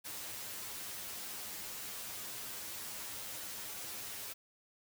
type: noise with comb filter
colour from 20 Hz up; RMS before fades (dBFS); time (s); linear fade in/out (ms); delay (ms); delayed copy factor
white; -44; 0.04-4.34; 20; 9.6; +1
effects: none